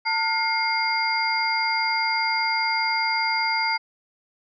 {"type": "tone cluster", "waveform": "sine", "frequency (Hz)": [898, 1426, 2130, 4785], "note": ["A5", "F6", "C7", "D8"], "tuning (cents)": [35, 36, 30, 32], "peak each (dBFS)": [-25, -31, -24, -28], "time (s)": [0.05, 3.78], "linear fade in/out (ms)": 20, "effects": []}